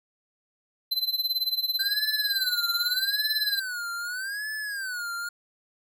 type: tone with tremolo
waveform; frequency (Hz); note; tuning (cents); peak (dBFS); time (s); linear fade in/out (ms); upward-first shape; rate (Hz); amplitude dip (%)
square; 4058; B7; +46; -22; 0.91-3.6; 10; sine; 18; 85
type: tone with vibrato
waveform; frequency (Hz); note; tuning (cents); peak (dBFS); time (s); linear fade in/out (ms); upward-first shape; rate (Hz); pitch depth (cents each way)
square; 1551; G6; -19; -31; 1.79-5.29; 5; sine; 0.82; 190
effects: none